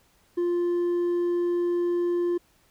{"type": "tone with hard clipping", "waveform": "sine", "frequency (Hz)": 349.2, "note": "F4", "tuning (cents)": 0, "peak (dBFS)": -23, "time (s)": [0.37, 2.38], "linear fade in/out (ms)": 10, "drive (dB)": 2, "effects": ["pink hiss -63 dBFS RMS until 2.7 s"]}